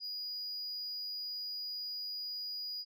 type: tone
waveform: sine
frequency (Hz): 4901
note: D#8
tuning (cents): -27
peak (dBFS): -35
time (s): 0-2.85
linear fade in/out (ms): 50
effects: tanh soft clip ceiling -37 dBFS